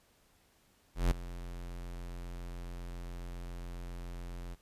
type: tone with ADSR envelope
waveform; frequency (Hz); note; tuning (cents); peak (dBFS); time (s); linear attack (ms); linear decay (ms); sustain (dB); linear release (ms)
square; 43.65; F1; 0; -24; 0.95-4.56; 160; 12; -17; 30
effects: pink hiss -68 dBFS RMS until 4.61 s + resampled to 32000 Hz